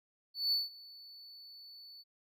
triangle tone with ADSR envelope, 4471 Hz, C#8, 14 cents sharp, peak -26 dBFS, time 0.34-2.04 s, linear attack 180 ms, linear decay 170 ms, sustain -23 dB, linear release 35 ms, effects none

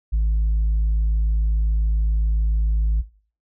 sine tone, 53.6 Hz, A1, 45 cents flat, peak -14 dBFS, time 0.12-3.02 s, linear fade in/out 20 ms, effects noise-tail reverb RT60 0.4 s tail -18 dB re dry + tanh soft clip ceiling -15 dBFS

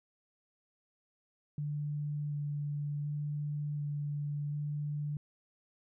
sine tone with vibrato, 146.7 Hz, D3, 2 cents flat, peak -33 dBFS, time 1.58-5.17 s, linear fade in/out 2 ms, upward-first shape square, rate 0.68 Hz, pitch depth 9 cents each way, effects none

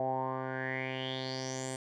10% pulse tone with low-pass filter sweep, 130.81 Hz, C3, in tune, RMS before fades -36 dBFS, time 0-1.76 s, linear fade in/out 2 ms, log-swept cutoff 690 to 8600 Hz, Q 6.7, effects none

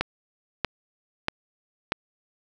click train, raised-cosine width 0.3 ms, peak -7 dBFS, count 4, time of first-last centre 0.01-1.921 s, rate 1.57 Hz, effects none

